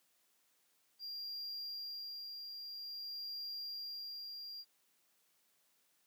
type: tone with tremolo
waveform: triangle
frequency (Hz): 4776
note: D8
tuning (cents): +28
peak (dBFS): -40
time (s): 0.99-4.65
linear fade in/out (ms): 50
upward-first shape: sine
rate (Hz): 0.5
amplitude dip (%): 35
effects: white hiss -75 dBFS RMS until 6.06 s + high-pass 150 Hz 12 dB/octave